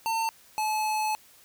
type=tone pair in turn; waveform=square; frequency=901 / 860.8 Hz; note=A5 / A5; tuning=+41 / -38 cents; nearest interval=minor second; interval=79 cents; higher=first; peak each=-26 dBFS; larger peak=neither; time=0.06-0.29 / 0.58-1.15 s; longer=second; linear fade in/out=0 ms; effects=white hiss -56 dBFS RMS until 1.44 s